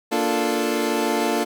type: chord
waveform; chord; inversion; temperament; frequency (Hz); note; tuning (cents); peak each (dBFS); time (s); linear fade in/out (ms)
25% pulse; Bb major seventh; none; equal; 233.1 / 293.7 / 349.2 / 440; Bb3 / D4 / F4 / A4; 0 / 0 / 0 / 0; -22; 0.11-1.45; 20
effects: none